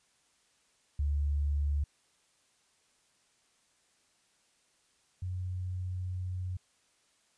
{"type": "tone pair in turn", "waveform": "sine", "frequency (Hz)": [72.3, 91.49], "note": ["D2", "F#2"], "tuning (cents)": [-27, -19], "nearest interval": "major third", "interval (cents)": 408, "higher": "second", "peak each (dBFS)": [-27, -33], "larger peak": "first", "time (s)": [[0.99, 1.84], [5.22, 6.57]], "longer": "second", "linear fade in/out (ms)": 5, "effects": ["white hiss -70 dBFS RMS until 7.37 s", "resampled to 22050 Hz"]}